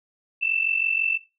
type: tone pair together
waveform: sine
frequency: 2637 / 2683 Hz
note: E7 / E7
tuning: 0 / +30 cents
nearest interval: unison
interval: 30 cents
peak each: -24 dBFS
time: 0.41-1.18 s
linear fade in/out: 20 ms
effects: noise-tail reverb RT60 0.3 s tail -19 dB re dry